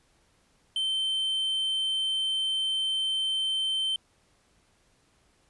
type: tone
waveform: triangle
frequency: 3100 Hz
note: G7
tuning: 20 cents flat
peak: -24 dBFS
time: 0.76-3.96 s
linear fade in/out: 2 ms
effects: pink hiss -66 dBFS RMS until 5.49 s + resampled to 24000 Hz